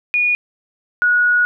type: tone pair in turn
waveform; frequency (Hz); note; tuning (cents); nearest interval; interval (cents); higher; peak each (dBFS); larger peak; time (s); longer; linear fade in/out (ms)
sine; 2450 / 1456.8; D#7 / F#6; -27 / -27; major sixth; 900; first; -13 / -11; second; 0.14-0.35 / 1.02-1.45; second; 0
effects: none